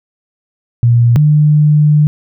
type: tone pair in turn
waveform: sine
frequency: 118.9 / 150.07 Hz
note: A#2 / D3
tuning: +35 / +38 cents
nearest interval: major third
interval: 403 cents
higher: second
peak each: -5 dBFS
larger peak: neither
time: 0.83-1.16 / 1.16-2.07 s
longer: second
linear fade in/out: 0 ms
effects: none